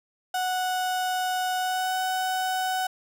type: tone with pitch glide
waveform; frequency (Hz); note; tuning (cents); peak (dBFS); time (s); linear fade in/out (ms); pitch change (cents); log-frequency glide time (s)
35% pulse; 738 to 747.4; F#5 to F#5; -5 to +17; -23; 0.34-2.87; 5; +22; 1.58-1.95
effects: none

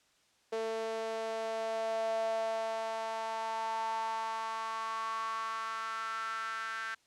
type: tone with high-pass filter sweep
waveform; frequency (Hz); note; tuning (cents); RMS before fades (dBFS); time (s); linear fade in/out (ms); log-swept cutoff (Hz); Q
sawtooth; 223.4; A3; +27; -36; 0.52-6.95; 10; 500 to 1500; 6.7
effects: white hiss -69 dBFS RMS until 7.06 s + low-pass 7000 Hz 12 dB/octave

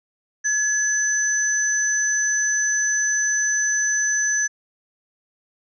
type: tone pair together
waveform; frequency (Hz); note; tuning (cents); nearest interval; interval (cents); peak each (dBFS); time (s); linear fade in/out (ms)
sine; 1698 / 6047; G#6 / F#8; +38 / +37; octave + minor seventh; 2199; -21; 0.44-4.48; 20
effects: none

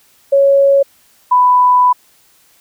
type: tone pair in turn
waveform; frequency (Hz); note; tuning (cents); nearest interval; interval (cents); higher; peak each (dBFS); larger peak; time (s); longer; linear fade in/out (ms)
sine; 554.4 / 994.1; C#5 / B5; 0 / +11; minor seventh; 1011; second; -6; neither; 0.32-0.83 / 1.31-1.93; second; 10
effects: white hiss -51 dBFS RMS until 2.6 s

